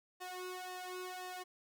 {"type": "tone with flanger", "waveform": "sawtooth", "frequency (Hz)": 366, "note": "F#4", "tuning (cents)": -19, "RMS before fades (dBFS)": -45, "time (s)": [0.2, 1.44], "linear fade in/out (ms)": 20, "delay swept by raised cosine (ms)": [1.1, 1.97], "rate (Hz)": 1.9, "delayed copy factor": 0.95, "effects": []}